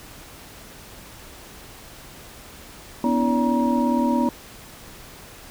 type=tone cluster; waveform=sine; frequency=245.3 / 282.8 / 324.7 / 573 / 947 Hz; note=B3 / C#4 / E4 / D5 / A#5; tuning=-12 / +35 / -26 / -43 / +27 cents; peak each=-20 / -26 / -27 / -28 / -25 dBFS; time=3.04-4.29 s; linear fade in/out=2 ms; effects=pink hiss -43 dBFS RMS until 5.5 s